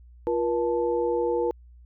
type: tone cluster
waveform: sine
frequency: 347.7 / 479.6 / 877 Hz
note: F4 / A#4 / A5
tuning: -8 / +49 / -6 cents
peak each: -27 / -24 / -32 dBFS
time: 0.27-1.51 s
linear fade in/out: 0 ms
effects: added 60 Hz sine -47 dBFS peak until 1.85 s